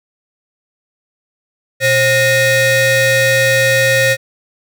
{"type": "ring-modulated tone", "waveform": "35% pulse", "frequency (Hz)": 656, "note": "E5", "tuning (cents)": -9, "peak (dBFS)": -5, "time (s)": [1.8, 4.17], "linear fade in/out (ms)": 50, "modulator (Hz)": 1190, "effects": []}